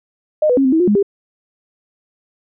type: tone with pitch steps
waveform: sine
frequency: 612 / 494.2 / 271.9 / 260.2 / 321.8 / 357.1 / 207.2 / 399.4 Hz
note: D#5 / B4 / C#4 / C4 / E4 / F4 / G#3 / G4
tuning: -29 / +1 / -33 / -9 / -42 / +39 / -4 / +32 cents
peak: -10 dBFS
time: 0.42-1.028 s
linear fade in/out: 5 ms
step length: 76 ms
effects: none